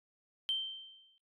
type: tone with exponential decay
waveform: sine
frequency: 3124 Hz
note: G7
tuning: 7 cents flat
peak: -28 dBFS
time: 0.49-1.18 s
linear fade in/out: 0 ms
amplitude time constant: 150 ms
effects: noise-tail reverb RT60 0.2 s tail -23 dB re dry + tanh soft clip ceiling -24 dBFS